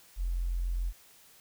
triangle tone with tanh clipping, 43.65 Hz, F1, in tune, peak -28 dBFS, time 0.16-0.93 s, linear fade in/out 50 ms, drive 3 dB, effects white hiss -58 dBFS RMS until 1.4 s

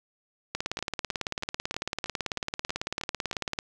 two click trains, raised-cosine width 0.2 ms, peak -12 / -20 dBFS, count 56 / 9, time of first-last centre 0.55-3.589 / 0.79-3.33 s, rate 18.1 / 3.15 Hz, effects none

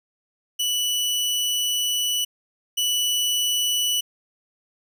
sawtooth tone pair in turn, 2960 / 2960 Hz, F#7 / F#7, 0 / 0 cents, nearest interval unison, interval 0 cents, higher neither, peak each -18 / -17 dBFS, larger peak second, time 0.59-2.25 / 2.77-4.01 s, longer first, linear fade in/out 10 ms, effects none

